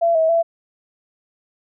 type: tone with pitch steps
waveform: sine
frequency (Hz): 676 / 643 / 669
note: E5 / E5 / E5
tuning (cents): +43 / -43 / +25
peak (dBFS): -13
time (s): 0.01-0.43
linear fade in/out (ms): 20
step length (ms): 140
effects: none